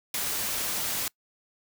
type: noise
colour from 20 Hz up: white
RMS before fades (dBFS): -30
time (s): 0.14-1.08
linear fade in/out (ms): 2
effects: noise-tail reverb RT60 0.1 s tail -24 dB re dry